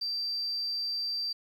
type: tone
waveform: sine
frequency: 4686 Hz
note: D8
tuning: 5 cents flat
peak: -29 dBFS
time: 0.01-1.33 s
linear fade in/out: 10 ms
effects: tanh soft clip ceiling -25 dBFS + 10-bit